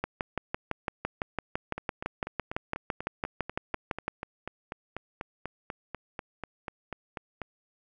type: two click trains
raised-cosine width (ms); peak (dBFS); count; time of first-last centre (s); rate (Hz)
0.5; -20 / -14; 24 / 25; 1.78-7.417 / 0.04-4.08; 4.08 / 5.94
effects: none